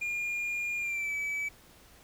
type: tone with pitch glide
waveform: triangle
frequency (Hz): 2416 to 2295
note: D7 to D7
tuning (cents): +48 to -40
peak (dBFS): -29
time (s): 0.01-1.49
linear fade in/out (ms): 10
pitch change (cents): -88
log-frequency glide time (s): 0.78-1.14
effects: pink hiss -57 dBFS RMS until 2.03 s